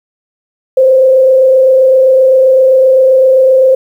sine tone with frequency modulation, 523.3 Hz, C5, in tune, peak -3 dBFS, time 0.77-3.75 s, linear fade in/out 5 ms, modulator 27.7 Hz, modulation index 0.38, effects 7-bit

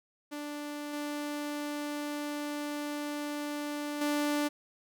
sawtooth tone with level steps, 293.7 Hz, D4, in tune, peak -33 / -30 / -24 dBFS, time 0.31-4.49 s, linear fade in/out 20 ms, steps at 0.93 / 4.01 s, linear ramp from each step 5 ms, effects none

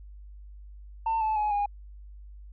sine tone with pitch steps, 898 / 870.4 / 843.7 / 817.8 Hz, A5 / A5 / G#5 / G#5, +35 / -19 / +27 / -27 cents, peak -22 dBFS, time 1.06-1.66 s, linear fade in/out 5 ms, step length 150 ms, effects tanh soft clip ceiling -22 dBFS + added 50 Hz sine -43 dBFS peak until 2.52 s

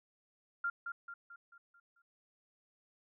sine tone with echo, 1393 Hz, F6, 5 cents flat, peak -32 dBFS, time 0.64-0.7 s, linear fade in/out 5 ms, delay 220 ms, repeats 6, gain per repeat -6 dB, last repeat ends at 2.02 s, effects none

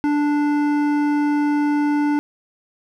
sine tone with hard clipping, 293.4 Hz, D4, 2 cents flat, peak -18 dBFS, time 0.04-2.19 s, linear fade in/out 0 ms, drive 12 dB, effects none

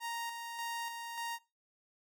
sawtooth tone with tremolo, 932.3 Hz, A#5, in tune, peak -33 dBFS, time 0-1.39 s, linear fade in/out 50 ms, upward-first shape square, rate 1.7 Hz, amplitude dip 40%, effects noise-tail reverb RT60 0.3 s tail -23 dB re dry

